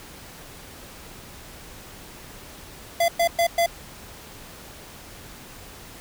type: tone bursts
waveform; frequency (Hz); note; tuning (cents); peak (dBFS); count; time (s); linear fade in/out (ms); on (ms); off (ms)
square; 680; F5; -46; -18; 4; 3-3.662; 5; 83; 110
effects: pink hiss -43 dBFS RMS until 6 s